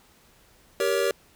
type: chord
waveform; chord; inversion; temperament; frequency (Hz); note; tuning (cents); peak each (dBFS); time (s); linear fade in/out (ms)
square; G diminished; none; just; 392 / 470.4 / 564.5; G4 / Bb4 / Db5; 0 / +16 / +31; -27; 0.8-1.11; 2
effects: pink hiss -58 dBFS RMS until 1.35 s